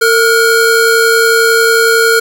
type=tone pair together; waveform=square; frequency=454 / 1433 Hz; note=A#4 / F6; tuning=-46 / +44 cents; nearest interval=octave + minor sixth; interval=1990 cents; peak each=-10 dBFS; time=0.01-2.2 s; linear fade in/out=10 ms; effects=none